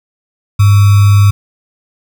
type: tone with sample-and-hold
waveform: sine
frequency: 101.2 Hz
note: G#2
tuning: 44 cents flat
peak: -3 dBFS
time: 0.59-1.31 s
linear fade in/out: 10 ms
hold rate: 1225 Hz
effects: none